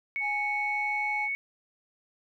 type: tone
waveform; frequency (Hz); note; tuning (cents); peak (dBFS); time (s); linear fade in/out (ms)
sine; 2217; C#7; 0; -28; 0.16-1.35; 0
type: tone with pitch glide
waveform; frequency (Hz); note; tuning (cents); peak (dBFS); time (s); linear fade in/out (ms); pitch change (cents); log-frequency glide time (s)
triangle; 830.6 to 840.3; G#5 to G#5; 0 to +20; -30; 0.2-1.29; 50; +20; 0.43-1.1
effects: none